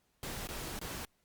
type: noise with dropouts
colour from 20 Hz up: pink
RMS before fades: -41 dBFS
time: 0.23-1.05 s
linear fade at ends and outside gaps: 1 ms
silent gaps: 0.472-0.488 / 0.79-0.814 s
effects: pink hiss -75 dBFS RMS until 1.24 s + Opus 48 kbps